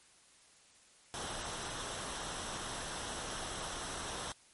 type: noise with comb filter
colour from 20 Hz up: pink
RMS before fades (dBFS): -41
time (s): 1.14-4.32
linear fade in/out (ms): 0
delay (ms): 0.43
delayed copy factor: -0.5
effects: white hiss -63 dBFS RMS until 4.53 s + MP3 48 kbps